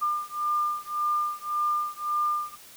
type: beating tone pair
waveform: sine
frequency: 1200 / 1201.8 Hz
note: D6 / D6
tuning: +37 / +40 cents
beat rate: 1.8 Hz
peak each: -28 dBFS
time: 0.01-2.56 s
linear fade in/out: 20 ms
effects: white hiss -49 dBFS RMS until 2.76 s